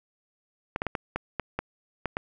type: clicks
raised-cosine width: 0.5 ms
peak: -13 dBFS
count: 9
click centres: 0.761 / 0.819 / 0.867 / 0.952 / 1.16 / 1.397 / 1.59 / 2.057 / 2.169 s
effects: none